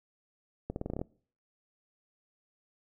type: accelerating click train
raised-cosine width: 2 ms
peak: -21 dBFS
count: 9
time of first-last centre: 0.7-1.015 s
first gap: 61 ms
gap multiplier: 0.87
effects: noise-tail reverb RT60 0.5 s tail -24 dB re dry